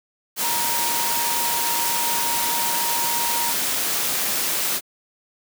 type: tone in noise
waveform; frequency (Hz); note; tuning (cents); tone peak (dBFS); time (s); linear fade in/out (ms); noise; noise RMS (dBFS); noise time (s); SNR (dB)
sine; 939; A#5; +12; -26; 0.4-3.54; 50; white; -23; 0.36-4.81; -6
effects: high-pass 150 Hz 12 dB/octave